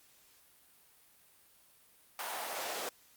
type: noise with high-pass filter sweep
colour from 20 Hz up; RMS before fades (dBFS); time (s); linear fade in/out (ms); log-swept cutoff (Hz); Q
pink; -39; 2.19-2.89; 2; 880 to 500; 1.8
effects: white hiss -64 dBFS RMS until 3.16 s + Opus 48 kbps